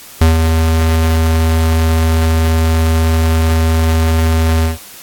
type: tone with ADSR envelope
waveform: square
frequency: 80.9 Hz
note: E2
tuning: 32 cents flat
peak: -5 dBFS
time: 0.21-4.78 s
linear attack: 5 ms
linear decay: 140 ms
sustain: -5 dB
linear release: 140 ms
effects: white hiss -35 dBFS RMS until 5.02 s + AAC 64 kbps